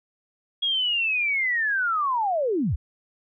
sine linear sweep, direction down, 3322 to 48 Hz, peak -21 dBFS, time 0.62-2.76 s, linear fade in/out 10 ms, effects none

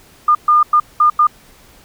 sine tone bursts at uneven times, 1211 Hz, D#6, 47 cents flat, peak -7 dBFS, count 5, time 0.28-0.35 / 0.48-0.63 / 0.73-0.8 / 1-1.1 / 1.19-1.27 s, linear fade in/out 5 ms, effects pink hiss -46 dBFS RMS until 1.84 s

